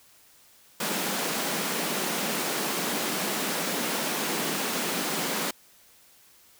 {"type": "high-pass noise", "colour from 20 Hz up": "pink", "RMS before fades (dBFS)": -29, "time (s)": [0.8, 5.51], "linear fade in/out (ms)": 5, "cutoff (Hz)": 170, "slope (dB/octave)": 48, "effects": ["white hiss -57 dBFS RMS until 6.59 s"]}